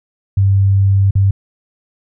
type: tone with dropouts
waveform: sine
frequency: 98 Hz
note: G2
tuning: in tune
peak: -8 dBFS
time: 0.37-1.31 s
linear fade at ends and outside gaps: 5 ms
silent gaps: 1.109-1.153 s
effects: none